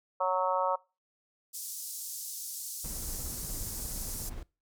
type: harmonic tone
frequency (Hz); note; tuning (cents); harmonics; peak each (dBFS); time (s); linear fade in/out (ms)
185; F#3; 0; 3 / 4 / 5 / 6 / 7; -31 / -36 / -31 / -33 / -35; 0.2-0.76; 10
type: band-pass noise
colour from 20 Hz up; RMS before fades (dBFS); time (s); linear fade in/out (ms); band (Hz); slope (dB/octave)
white; -40; 1.53-4.3; 20; 5200 to 14000; 24
type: noise with tremolo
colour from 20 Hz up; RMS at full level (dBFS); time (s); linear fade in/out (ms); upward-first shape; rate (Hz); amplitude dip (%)
brown; -39; 2.84-4.43; 5; sine; 17; 30
effects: noise-tail reverb RT60 0.3 s tail -23 dB re dry